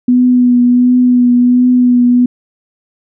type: tone with vibrato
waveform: sine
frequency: 246.9 Hz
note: B3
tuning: in tune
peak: -5 dBFS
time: 0.08-2.26 s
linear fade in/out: 5 ms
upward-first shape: triangle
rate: 1.4 Hz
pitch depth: 24 cents each way
effects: none